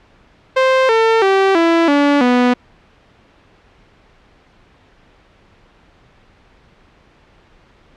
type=tone with pitch steps; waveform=sawtooth; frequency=523.3 / 450.3 / 387.5 / 333.5 / 287 / 247 Hz; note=C5 / A4 / G4 / E4 / D4 / B3; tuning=0 / +40 / -20 / +20 / -40 / 0 cents; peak=-6 dBFS; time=0.56-2.54 s; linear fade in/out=10 ms; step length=330 ms; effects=pink hiss -50 dBFS RMS until 7.96 s + low-pass 3000 Hz 12 dB/octave